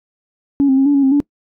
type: tone with pitch steps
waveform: sine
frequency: 280.2 / 265.4 / 270.3 / 287.4 / 277.7 / 266.9 / 287.8 Hz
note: C#4 / C4 / C#4 / D4 / C#4 / C4 / D4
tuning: +19 / +25 / -44 / -37 / +3 / +35 / -35 cents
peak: -8 dBFS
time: 0.6-1.202 s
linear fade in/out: 0 ms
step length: 86 ms
effects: noise-tail reverb RT60 0.1 s tail -23 dB re dry + tanh soft clip ceiling -5 dBFS